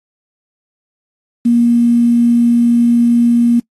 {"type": "tone with quantisation", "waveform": "sine", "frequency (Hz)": 236.8, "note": "A#3", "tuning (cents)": 27, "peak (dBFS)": -7, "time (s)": [1.45, 3.6], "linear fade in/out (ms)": 10, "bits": 6, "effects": ["noise-tail reverb RT60 0.1 s tail -24 dB re dry", "AAC 32 kbps"]}